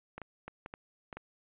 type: clicks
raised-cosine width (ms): 0.5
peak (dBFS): -27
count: 7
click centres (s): 0.18 / 0.217 / 0.48 / 0.661 / 0.739 / 1.128 / 1.17
effects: resampled to 8000 Hz